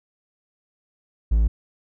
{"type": "tone", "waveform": "triangle", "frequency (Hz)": 55, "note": "A1", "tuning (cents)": 0, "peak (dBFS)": -13, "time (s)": [1.31, 1.48], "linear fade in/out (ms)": 10, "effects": []}